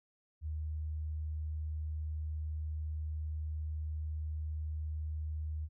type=tone; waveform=sine; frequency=77.2 Hz; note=D#2; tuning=13 cents flat; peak=-35 dBFS; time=0.41-5.69 s; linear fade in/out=50 ms; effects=none